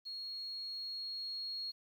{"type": "tone with level ramp", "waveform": "sine", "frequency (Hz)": 4300, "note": "C8", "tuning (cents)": 47, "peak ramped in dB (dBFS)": [-41, -38], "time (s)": [0.05, 1.72], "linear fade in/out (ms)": 20, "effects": ["11-bit"]}